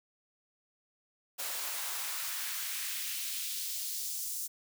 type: noise with high-pass filter sweep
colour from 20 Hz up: white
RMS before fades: -37 dBFS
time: 1.38-4.48 s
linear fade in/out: 20 ms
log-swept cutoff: 570 to 7100 Hz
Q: 1.1
effects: none